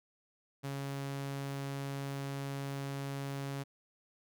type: tone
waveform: sawtooth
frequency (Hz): 138.59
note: C#3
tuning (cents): 0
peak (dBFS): -33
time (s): 0.63-3.64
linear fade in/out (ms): 20
effects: none